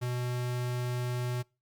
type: tone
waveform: square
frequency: 123.47 Hz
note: B2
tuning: in tune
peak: -31 dBFS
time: 0.01-1.43 s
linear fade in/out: 20 ms
effects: noise-tail reverb RT60 0.3 s tail -26 dB re dry + Opus 48 kbps